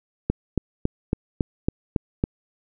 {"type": "click train", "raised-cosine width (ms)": 3, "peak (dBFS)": -7, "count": 8, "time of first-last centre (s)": [0.3, 2.239], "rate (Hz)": 3.61, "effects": []}